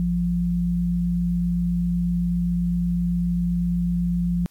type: tone pair together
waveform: sine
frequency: 55.61 / 174.61 Hz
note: A1 / F3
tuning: +19 / 0 cents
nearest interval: octave + minor sixth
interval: 1981 cents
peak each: -28 / -20 dBFS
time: 0-4.46 s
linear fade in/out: 0 ms
effects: white hiss -60 dBFS RMS until 4.5 s + AAC 64 kbps